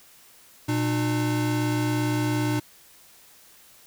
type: tone pair together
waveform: square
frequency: 119.8 / 301.9 Hz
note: A#2 / D4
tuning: +48 / +48 cents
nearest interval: octave + major third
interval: 1600 cents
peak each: -26 dBFS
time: 0.68-2.6 s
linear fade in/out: 10 ms
effects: white hiss -53 dBFS RMS until 3.86 s